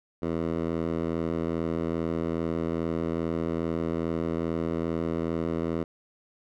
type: tone with band-pass filter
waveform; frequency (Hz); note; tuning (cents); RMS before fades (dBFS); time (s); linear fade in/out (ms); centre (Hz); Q
10% pulse; 82.41; E2; 0; -29; 0.22-5.84; 10; 350; 0.62
effects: none